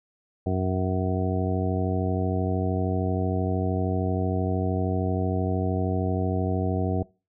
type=harmonic tone; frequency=93 Hz; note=F#2; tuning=9 cents sharp; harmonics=1 / 2 / 3 / 4 / 5 / 7 / 8; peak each=-26 / -29 / -31 / -32 / -33 / -34 / -35 dBFS; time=0.46-7.03 s; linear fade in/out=5 ms; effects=noise-tail reverb RT60 0.3 s tail -22 dB re dry